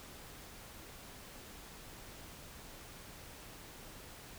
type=silence; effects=pink hiss -52 dBFS RMS until 4.38 s

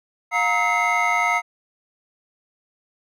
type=tone cluster; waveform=triangle; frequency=710 / 936 / 1286 / 2058 / 2160 Hz; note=F5 / A#5 / E6 / C7 / C#7; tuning=+28 / +7 / -43 / -29 / -45 cents; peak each=-22 dBFS; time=0.31-1.42 s; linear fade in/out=50 ms; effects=tanh soft clip ceiling -6 dBFS

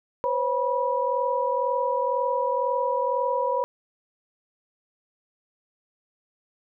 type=tone cluster; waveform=sine; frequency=502 / 544 / 974 Hz; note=B4 / C#5 / B5; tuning=+28 / -33 / -24 cents; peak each=-27 / -27 / -25 dBFS; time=0.24-3.64 s; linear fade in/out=0 ms; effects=none

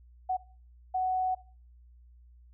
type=tone bursts at uneven times; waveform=sine; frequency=744 Hz; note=F#5; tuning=9 cents sharp; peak=-26 dBFS; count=2; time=0.29-0.37 / 0.94-1.35 s; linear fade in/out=10 ms; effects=noise-tail reverb RT60 0.4 s tail -19 dB re dry + added 60 Hz sine -53 dBFS peak until 2.53 s

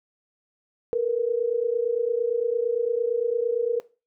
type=tone pair together; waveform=sine; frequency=454.5 / 483.3 Hz; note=A#4 / B4; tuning=-44 / -38 cents; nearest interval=minor second; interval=106 cents; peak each=-24 dBFS; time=0.93-3.8 s; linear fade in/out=0 ms; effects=noise-tail reverb RT60 0.3 s tail -18 dB re dry

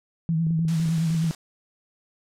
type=tone with vibrato; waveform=sine; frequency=163 Hz; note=E3; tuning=19 cents flat; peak=-20 dBFS; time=0.29-1.31 s; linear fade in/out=0 ms; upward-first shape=sine; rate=9.7 Hz; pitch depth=49 cents each way
type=clicks; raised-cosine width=3 ms; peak=-28 dBFS; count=12; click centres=0.468 / 0.507 / 0.592 / 0.651 / 0.799 / 0.857 / 0.888 / 0.982 / 1.104 / 1.146 / 1.243 / 1.306 s
type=noise; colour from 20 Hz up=white; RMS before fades=-39 dBFS; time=0.68-1.35 s; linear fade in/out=2 ms
effects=low-pass 8000 Hz 12 dB/octave

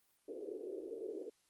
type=band-pass noise; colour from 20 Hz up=pink; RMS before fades=-45 dBFS; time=0.28-1.3 s; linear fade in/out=10 ms; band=350 to 470 Hz; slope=48 dB/octave; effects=white hiss -75 dBFS RMS until 1.49 s + Opus 32 kbps

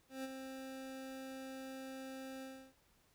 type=tone with ADSR envelope; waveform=25% pulse; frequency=264.6 Hz; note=C4; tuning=20 cents sharp; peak=-36 dBFS; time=0.09-2.74 s; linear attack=150 ms; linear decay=29 ms; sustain=-6 dB; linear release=320 ms; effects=pink hiss -72 dBFS RMS until 3.14 s

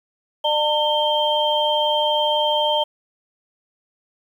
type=tone cluster; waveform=sine; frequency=600 / 903 / 3156 Hz; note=D5 / A5 / G7; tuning=+37 / +45 / +11 cents; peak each=-21 dBFS; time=0.44-2.84 s; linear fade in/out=10 ms; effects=8-bit

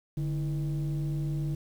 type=tone with frequency modulation; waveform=sine; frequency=146.83 Hz; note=D3; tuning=in tune; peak=-26 dBFS; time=0.17-1.55 s; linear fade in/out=5 ms; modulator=180 Hz; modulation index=0.55; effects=tanh soft clip ceiling -26 dBFS + 9-bit

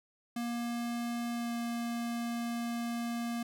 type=tone with pitch glide; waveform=square; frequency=236.8 to 235.2 Hz; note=A#3 to A#3; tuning=+27 to +16 cents; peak=-34 dBFS; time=0.36-3.43 s; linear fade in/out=5 ms; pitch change=-11 cents; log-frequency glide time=1.32-1.52 s; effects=none

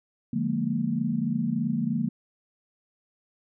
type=chord; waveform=sine; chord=Bb dominant seventh; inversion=first; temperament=just; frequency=145.68 / 174.81 / 209.8 / 233.1 Hz; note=D3 / F3 / Ab3 / Bb3; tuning=-14 / +2 / +18 / 0 cents; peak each=-32 / -31 / -30 / -27 dBFS; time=0.33-2.09 s; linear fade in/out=5 ms; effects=none

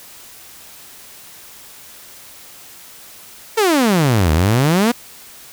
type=exponential two-way sweep; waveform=sawtooth; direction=down then up; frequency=462.9 to 74.6 to 249.7 Hz; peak=-8 dBFS; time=3.57-4.92 s; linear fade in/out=10 ms; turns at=4.32 s; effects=white hiss -40 dBFS RMS until 5.52 s

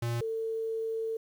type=tone pair in turn; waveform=square / sine; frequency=117.9 / 448.1 Hz; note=A#2 / A4; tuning=+20 / +32 cents; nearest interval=octave + major seventh; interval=2312 cents; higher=second; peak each=-30 / -30 dBFS; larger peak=neither; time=0.02-0.21 / 0.21-1.17 s; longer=second; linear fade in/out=5 ms; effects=10-bit

